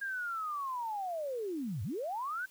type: linear two-way sweep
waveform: sine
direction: down then up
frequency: 1631 to 87.6 to 1569 Hz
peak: -34 dBFS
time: 0.01-2.46 s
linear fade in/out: 10 ms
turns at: 1.83 s
effects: white hiss -61 dBFS RMS until 2.5 s